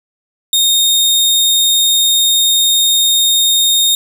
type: tone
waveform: sawtooth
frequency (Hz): 3691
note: A#7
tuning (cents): -18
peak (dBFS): -6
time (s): 0.53-3.95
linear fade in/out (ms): 2
effects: none